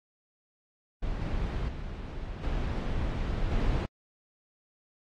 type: noise with level steps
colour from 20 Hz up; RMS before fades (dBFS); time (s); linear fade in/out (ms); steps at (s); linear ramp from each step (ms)
brown; -33 / -31 / -37 / -30 / -27; 1.02-3.86; 10; 1.2 / 1.68 / 2.43 / 3.51; 5
effects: low-pass 4000 Hz 12 dB/octave + AAC 48 kbps